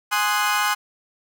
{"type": "chord", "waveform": "30% pulse", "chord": "Ab dominant seventh", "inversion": "none", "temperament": "equal", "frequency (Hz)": [830.6, 1046.5, 1244.5, 1480], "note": ["Ab5", "C6", "Eb6", "Gb6"], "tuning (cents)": [0, 0, 0, 0], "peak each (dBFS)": -22, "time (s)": [0.11, 0.75], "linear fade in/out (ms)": 20, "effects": []}